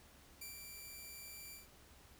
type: tone with ADSR envelope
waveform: 5% pulse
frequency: 2349 Hz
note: D7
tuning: in tune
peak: -36 dBFS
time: 0.41-1.68 s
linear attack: 7 ms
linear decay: 130 ms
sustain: -4 dB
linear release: 150 ms
effects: added 69 Hz sine -66 dBFS peak until 2.19 s + pink hiss -63 dBFS RMS until 2.19 s